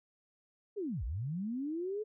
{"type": "linear two-way sweep", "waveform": "sine", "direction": "down then up", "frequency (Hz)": [438.2, 49, 438.2], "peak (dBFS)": -34, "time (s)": [0.76, 2.04], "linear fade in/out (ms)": 20, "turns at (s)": 1.04, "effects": []}